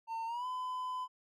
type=tone with pitch glide; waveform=triangle; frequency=906 to 1011.1 Hz; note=A#5 to B5; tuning=-50 to +40 cents; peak=-34 dBFS; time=0.07-1.08 s; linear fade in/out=50 ms; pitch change=+190 cents; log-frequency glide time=0.26-0.46 s; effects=none